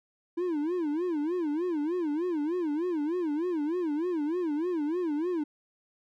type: tone with vibrato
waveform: triangle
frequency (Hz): 325.4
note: E4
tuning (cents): -22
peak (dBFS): -25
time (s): 0.37-5.44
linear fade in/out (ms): 10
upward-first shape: sine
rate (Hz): 3.3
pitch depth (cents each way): 200
effects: none